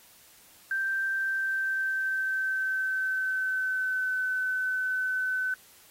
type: tone with pitch glide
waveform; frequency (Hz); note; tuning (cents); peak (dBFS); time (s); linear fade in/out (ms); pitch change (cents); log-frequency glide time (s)
sine; 1568 to 1515.5; G6 to F#6; 0 to +41; -26; 0.71-5.54; 2; -59; 1.1-4.17
effects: white hiss -56 dBFS RMS until 5.9 s + AAC 48 kbps